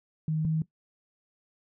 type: tone pair in turn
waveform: sine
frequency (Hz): 156.6 / 158.42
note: D#3 / D#3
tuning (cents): +11 / +32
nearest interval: unison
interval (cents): 21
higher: second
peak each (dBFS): -25 / -24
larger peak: second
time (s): 0.28-0.45 / 0.45-0.62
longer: neither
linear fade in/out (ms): 2
effects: noise-tail reverb RT60 0.1 s tail -17 dB re dry